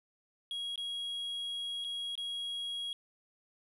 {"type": "tone with dropouts", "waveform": "triangle", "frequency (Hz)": 3300, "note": "G#7", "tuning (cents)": -12, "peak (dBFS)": -34, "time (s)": [0.51, 2.93], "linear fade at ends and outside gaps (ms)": 1, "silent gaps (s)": [[0.758, 0.777], [1.842, 1.846], [2.154, 2.177]], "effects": ["resampled to 32000 Hz", "11-bit"]}